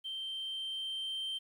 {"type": "tone with level ramp", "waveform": "sine", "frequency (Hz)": 3132, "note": "G7", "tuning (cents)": -2, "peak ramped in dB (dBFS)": [-36, -32], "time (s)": [0.04, 1.39], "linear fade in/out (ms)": 20, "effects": ["tanh soft clip ceiling -34 dBFS", "11-bit"]}